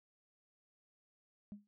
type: tone with exponential decay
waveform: sine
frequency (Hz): 205.4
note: G#3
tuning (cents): -19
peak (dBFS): -40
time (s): 1.52-1.67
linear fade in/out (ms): 0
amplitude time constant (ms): 32
effects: noise-tail reverb RT60 0.1 s tail -26 dB re dry + tanh soft clip ceiling -41 dBFS